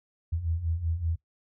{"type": "beating tone pair", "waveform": "sine", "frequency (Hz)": [79.3, 84.5], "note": ["D#2", "E2"], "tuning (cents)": [33, 43], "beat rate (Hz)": 5.2, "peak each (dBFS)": [-33, -28], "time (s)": [0.32, 1.16], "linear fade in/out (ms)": 10, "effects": ["noise-tail reverb RT60 0.1 s tail -18 dB re dry"]}